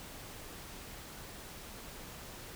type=silence; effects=pink hiss -48 dBFS RMS until 2.55 s